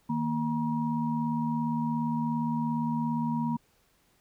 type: tone cluster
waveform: sine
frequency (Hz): 156 / 233.3 / 954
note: D#3 / A#3 / A#5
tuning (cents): +5 / +2 / +40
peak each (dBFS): -33 / -28 / -34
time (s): 0.09-3.57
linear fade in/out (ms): 10
effects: pink hiss -67 dBFS RMS until 4.2 s